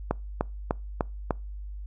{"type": "click train", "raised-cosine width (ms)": 1, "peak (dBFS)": -10, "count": 5, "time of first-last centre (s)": [0.11, 1.308], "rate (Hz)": 3.34, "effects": ["noise-tail reverb RT60 0.3 s tail -26 dB re dry", "added 50 Hz sine -35 dBFS peak until 1.86 s"]}